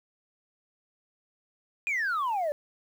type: exponential sweep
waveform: sine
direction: down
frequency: 2489 to 567 Hz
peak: -24 dBFS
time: 1.87-2.52 s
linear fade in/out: 0 ms
effects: tanh soft clip ceiling -24 dBFS + 9-bit